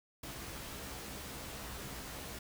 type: noise with comb filter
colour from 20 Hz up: pink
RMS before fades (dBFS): -45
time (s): 0.23-2.39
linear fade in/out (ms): 5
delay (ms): 15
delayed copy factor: +0.6
effects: none